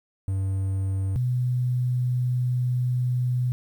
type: tone pair in turn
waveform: triangle / sine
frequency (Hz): 96.1 / 124.63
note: G2 / B2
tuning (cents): -34 / +16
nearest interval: perfect fourth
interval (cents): 450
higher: second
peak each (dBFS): -21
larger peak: neither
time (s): 0.28-1.16 / 1.16-3.52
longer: second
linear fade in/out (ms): 0
effects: 9-bit